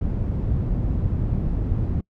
white low-pass noise, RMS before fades -23 dBFS, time 0.01-2.01 s, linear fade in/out 5 ms, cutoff 120 Hz, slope 12 dB/octave, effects noise-tail reverb RT60 0.1 s tail -25 dB re dry

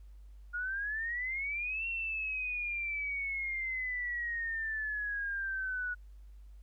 sine exponential two-way sweep, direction up then down, 1422 to 2734 to 1461 Hz, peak -33 dBFS, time 0.53-5.95 s, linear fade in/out 20 ms, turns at 1.87 s, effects added 50 Hz sine -49 dBFS peak until 6.62 s + pink hiss -75 dBFS RMS until 6.62 s

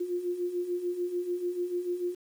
sine beating tone pair, 349.2 / 356 Hz, F4 / F4, 0 / +33 cents, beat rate 6.8 Hz, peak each -36 / -30 dBFS, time 0-2.15 s, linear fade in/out 10 ms, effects 9-bit

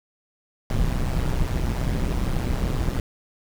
brown noise with amplitude modulation, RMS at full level -20 dBFS, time 0.7-3 s, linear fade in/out 2 ms, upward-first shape sine, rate 125 Hz, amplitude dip 75%, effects none

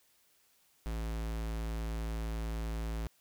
square tone, 55.3 Hz, A1, 9 cents sharp, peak -35 dBFS, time 0.86-3.07 s, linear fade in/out 0 ms, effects white hiss -69 dBFS RMS until 3.2 s

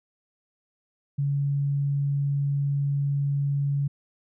sine tone, 141.2 Hz, C#3, 32 cents sharp, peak -22 dBFS, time 1.18-3.88 s, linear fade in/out 10 ms, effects none

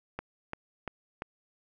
click train, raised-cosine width 0.5 ms, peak -20 dBFS, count 4, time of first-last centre 0.19-1.221 s, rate 2.91 Hz, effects none

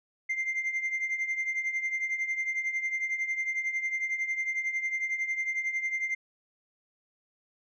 sine tone with tremolo, 2093 Hz, C7, in tune, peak -23 dBFS, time 0.29-6.15 s, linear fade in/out 10 ms, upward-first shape triangle, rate 11 Hz, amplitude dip 80%, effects tanh soft clip ceiling -25 dBFS

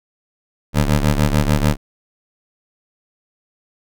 20% pulse ring-modulated tone, 73.42 Hz, D2, in tune, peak -6 dBFS, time 0.73-1.77 s, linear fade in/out 50 ms, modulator 40.1 Hz, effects none

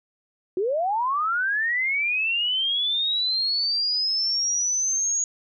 sine linear sweep, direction up, 349.2 to 6710 Hz, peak -21 dBFS, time 0.57-5.24 s, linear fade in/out 2 ms, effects none

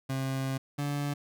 30% pulse tone pair in turn, 133.6 / 144.02 Hz, C3 / D3, +36 / -33 cents, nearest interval minor second, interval 131 cents, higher second, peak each -27 dBFS, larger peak neither, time 0.09-0.58 / 0.78-1.14 s, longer first, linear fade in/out 10 ms, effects none

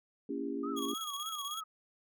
sine chord, A# diminished seventh, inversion none, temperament just, 233.1 / 279.7 / 335.6 / 402.8 Hz, A#3 / C#4 / E4 / G4, 0 / +16 / +31 / +47 cents, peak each -42 / -37 / -42 / -40 dBFS, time 0.29-0.94 s, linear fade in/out 5 ms
sine tone with vibrato, 1209 Hz, D6, 50 cents sharp, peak -40 dBFS, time 0.63-1.64 s, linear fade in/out 10 ms, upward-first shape triangle, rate 3.4 Hz, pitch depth 180 cents each way
sawtooth tone with tremolo, 3311 Hz, G#7, 6 cents flat, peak -34 dBFS, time 0.76-1.61 s, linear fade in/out 20 ms, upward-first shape square, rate 16 Hz, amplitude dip 55%
effects none

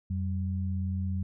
sine tone pair together, 88.7 / 191.12 Hz, F2 / G3, +27 / -44 cents, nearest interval octave + minor second, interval 1329 cents, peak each -29 / -34 dBFS, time 0.1-1.23 s, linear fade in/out 5 ms, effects none

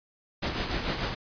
pink noise with tremolo, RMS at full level -28 dBFS, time 0.42-1.15 s, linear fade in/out 10 ms, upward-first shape triangle, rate 6.8 Hz, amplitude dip 55%, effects resampled to 11025 Hz

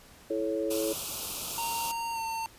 sine chord, A major, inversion second, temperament equal with one note detuned, 329.6 / 433.2 / 554.4 Hz, E4 / A4 / C#5, 0 / -27 / 0 cents, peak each -32 dBFS, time 0.3-0.93 s, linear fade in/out 5 ms
white band-stop noise, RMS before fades -35 dBFS, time 0.7-1.92 s, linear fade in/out 10 ms, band 1400 to 2400 Hz, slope 96 dB/octave
square tone with pitch glide, 923 to 903.5 Hz, A#5 to A5, -17 to +46 cents, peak -32 dBFS, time 1.58-2.46 s, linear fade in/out 0 ms, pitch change -37 cents, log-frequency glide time 2.13-2.19 s
effects pink hiss -54 dBFS RMS until 2.58 s + resampled to 32000 Hz

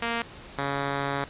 5% pulse tone pair in turn, 232.9 / 139.93 Hz, A#3 / C#3, -1 / +17 cents, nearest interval major sixth, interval 882 cents, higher first, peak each -15 dBFS, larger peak neither, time 0.02-0.22 / 0.58-1.24 s, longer second, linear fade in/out 2 ms, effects pink hiss -45 dBFS RMS until 1.29 s + resampled to 8000 Hz

